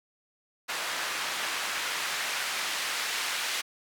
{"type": "noise with band-pass filter sweep", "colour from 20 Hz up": "white", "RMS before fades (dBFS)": -32, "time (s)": [0.68, 3.62], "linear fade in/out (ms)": 20, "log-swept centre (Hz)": [1400, 2100], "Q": 0.74, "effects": []}